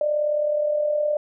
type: tone with amplitude modulation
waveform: sine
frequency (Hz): 597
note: D5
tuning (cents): +28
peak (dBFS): -17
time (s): 0.01-1.17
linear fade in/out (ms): 2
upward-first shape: sine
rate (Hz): 39.3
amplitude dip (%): 50
effects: none